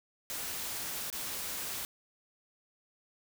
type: noise with dropouts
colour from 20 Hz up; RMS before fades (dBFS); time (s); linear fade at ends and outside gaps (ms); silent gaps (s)
white; -38; 0.3-1.85; 0; 1.101-1.127
effects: none